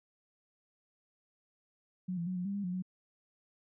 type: tone with pitch steps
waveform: sine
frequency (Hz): 183 / 170.1 / 184.1 / 179.1 / 198.6 / 201.6 / 179.3 / 184.2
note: F#3 / F3 / F#3 / F3 / G3 / G3 / F3 / F#3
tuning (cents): -19 / -45 / -8 / +44 / +23 / +49 / +46 / -7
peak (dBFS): -33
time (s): 2.08-2.824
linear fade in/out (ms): 10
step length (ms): 93
effects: none